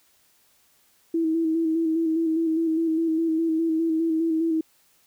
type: tone with vibrato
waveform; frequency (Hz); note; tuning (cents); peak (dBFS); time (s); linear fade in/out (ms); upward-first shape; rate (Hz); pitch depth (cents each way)
sine; 324.6; E4; -27; -20; 1.14-4.61; 5; square; 4.9; 30
effects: white hiss -62 dBFS RMS until 5.06 s